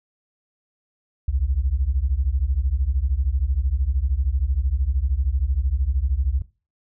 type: beating tone pair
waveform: sine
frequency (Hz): 60 / 73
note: B1 / D2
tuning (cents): -49 / -10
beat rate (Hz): 13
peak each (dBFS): -21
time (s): 1.28-6.42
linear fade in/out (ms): 5
effects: noise-tail reverb RT60 0.3 s tail -18 dB re dry + tanh soft clip ceiling -12 dBFS